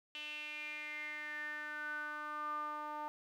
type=tone with band-pass filter sweep; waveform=sawtooth; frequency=300 Hz; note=D4; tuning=37 cents sharp; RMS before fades=-43 dBFS; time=0.15-3.08 s; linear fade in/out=0 ms; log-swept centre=2900 to 980 Hz; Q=8.6; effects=12-bit